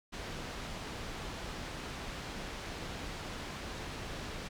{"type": "low-pass noise", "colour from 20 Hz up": "pink", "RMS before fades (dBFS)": -42, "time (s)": [0.12, 4.49], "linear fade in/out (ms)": 20, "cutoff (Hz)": 5200, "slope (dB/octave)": 12, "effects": []}